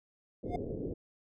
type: low-pass noise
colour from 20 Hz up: white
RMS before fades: -38 dBFS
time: 0.43-0.94 s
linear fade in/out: 10 ms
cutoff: 520 Hz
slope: 48 dB/octave
type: tone with exponential growth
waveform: triangle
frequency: 709 Hz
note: F5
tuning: 26 cents sharp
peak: -28 dBFS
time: 0.45-0.56 s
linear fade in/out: 5 ms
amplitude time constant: 23 ms
effects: none